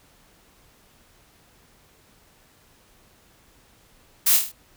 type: noise with echo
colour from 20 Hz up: blue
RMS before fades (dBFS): -18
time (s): 4.26-4.37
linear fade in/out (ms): 10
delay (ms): 25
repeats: 6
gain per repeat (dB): -4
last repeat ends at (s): 4.52
effects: pink hiss -57 dBFS RMS until 4.76 s